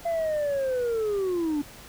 sine linear sweep, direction down, 685 to 284 Hz, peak -21 dBFS, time 0.05-1.62 s, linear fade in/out 10 ms, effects tanh soft clip ceiling -23 dBFS + pink hiss -46 dBFS RMS until 1.88 s

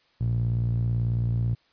sawtooth tone with band-pass filter, 58.27 Hz, A#1, in tune, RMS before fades -25 dBFS, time 0.2-1.55 s, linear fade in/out 10 ms, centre 120 Hz, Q 4.2, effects white hiss -64 dBFS RMS until 1.72 s + resampled to 11025 Hz

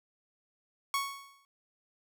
sawtooth tone with exponential decay, 1108.7 Hz, C#6, in tune, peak -23 dBFS, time 0.94-1.45 s, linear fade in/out 1 ms, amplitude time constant 110 ms, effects none

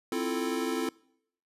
square chord, F major seventh, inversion second, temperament equal, 261.6 / 329.6 / 349.2 / 440 Hz, C4 / E4 / F4 / A4, 0 / 0 / 0 / 0 cents, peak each -34 / -35 / -36 / -35 dBFS, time 0.12-0.89 s, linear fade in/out 2 ms, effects noise-tail reverb RT60 0.7 s tail -24 dB re dry + resampled to 32000 Hz

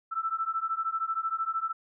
sine beating tone pair, 1318.5 / 1331.5 Hz, E6 / E6, 0 / +17 cents, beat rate 13 Hz, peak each -31 dBFS, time 0.11-1.73 s, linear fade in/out 20 ms, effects none

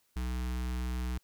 square tone with notch filter, 61.74 Hz, B1, in tune, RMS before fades -34 dBFS, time 0.16-1.18 s, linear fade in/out 5 ms, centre 560 Hz, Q 1.4, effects white hiss -72 dBFS RMS until 1.23 s

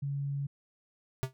sine tone, 140.5 Hz, C#3, 24 cents sharp, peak -31 dBFS, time 0.02-0.47 s, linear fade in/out 10 ms
square tone with exponential decay, 130.81 Hz, C3, in tune, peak -25 dBFS, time 1.23-1.33 s, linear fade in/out 0 ms, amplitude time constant 20 ms
effects none

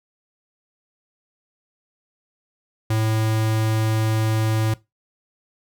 square tone, 110 Hz, A2, in tune, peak -19 dBFS, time 2.9-4.74 s, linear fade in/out 5 ms, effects noise-tail reverb RT60 0.2 s tail -19 dB re dry

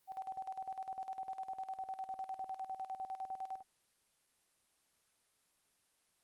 sine tone with tremolo, 764 Hz, G5, 45 cents flat, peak -38 dBFS, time 0.07-3.63 s, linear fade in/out 50 ms, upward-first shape square, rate 9.9 Hz, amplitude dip 75%, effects white hiss -75 dBFS RMS until 6.23 s + Opus 24 kbps

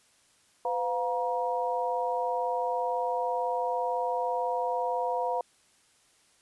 sine tone cluster, 505 / 707 / 949 Hz, B4 / F5 / A#5, +39 / +21 / +31 cents, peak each -31 dBFS, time 0.65-5.41 s, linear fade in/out 2 ms, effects white hiss -64 dBFS RMS until 6.41 s + resampled to 24000 Hz

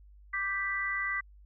sine chord, G major, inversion second, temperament equal, 1174.7 / 1568 / 1975.5 Hz, D6 / G6 / B6, 0 / 0 / 0 cents, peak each -37 / -37 / -31 dBFS, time 0.33-1.21 s, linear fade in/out 10 ms, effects added 50 Hz sine -52 dBFS peak until 1.45 s

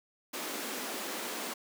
pink high-pass noise, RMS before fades -38 dBFS, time 0.33-1.54 s, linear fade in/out 10 ms, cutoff 220 Hz, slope 48 dB/octave, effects none

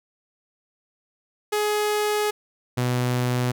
sawtooth tone pair in turn, 420 / 124.18 Hz, G#4 / B2, +19 / +10 cents, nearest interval octave + major sixth, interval 2109 cents, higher first, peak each -17 dBFS, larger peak neither, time 1.52-2.31 / 2.77-3.52 s, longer first, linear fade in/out 10 ms, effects none

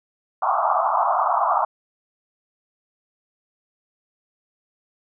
pink band-pass noise, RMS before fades -20 dBFS, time 0.42-1.65 s, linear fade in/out 5 ms, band 650 to 1300 Hz, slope 96 dB/octave, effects none

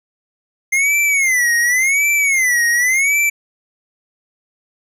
square tone with vibrato, 2094 Hz, C7, 1 cent sharp, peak -13 dBFS, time 0.72-3.3 s, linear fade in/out 10 ms, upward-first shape sine, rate 0.9 Hz, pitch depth 190 cents each way, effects resampled to 32000 Hz + 9-bit

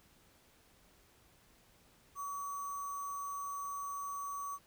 sine tone with sample-and-hold, 1133 Hz, C#6, 37 cents sharp, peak -38 dBFS, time 2.15-4.59 s, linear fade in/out 50 ms, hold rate 7350 Hz, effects pink hiss -66 dBFS RMS until 4.66 s

